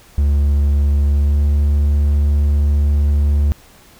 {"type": "tone with pitch glide", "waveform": "triangle", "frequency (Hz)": [71.6, 72.6], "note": ["D2", "D2"], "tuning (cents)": [-43, -19], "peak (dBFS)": -9, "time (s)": [0.18, 3.52], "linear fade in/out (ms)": 0, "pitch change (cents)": 24, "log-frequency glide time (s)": [1.18, 1.38], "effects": ["pink hiss -46 dBFS RMS until 3.99 s"]}